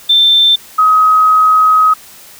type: tone pair in turn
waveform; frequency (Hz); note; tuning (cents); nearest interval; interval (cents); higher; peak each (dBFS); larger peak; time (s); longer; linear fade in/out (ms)
sine; 3560 / 1265.6; A7 / D#6; +20 / +29; octave + tritone; 1791; first; -5; neither; 0.09-0.56 / 0.78-1.94; second; 10
effects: white hiss -37 dBFS RMS until 2.39 s